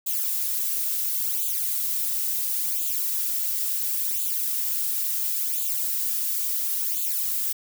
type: noise with flanger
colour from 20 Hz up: violet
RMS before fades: -26 dBFS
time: 0.06-7.53 s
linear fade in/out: 10 ms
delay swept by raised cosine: 0.27 to 3.67 ms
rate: 0.72 Hz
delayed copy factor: +0.75
effects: none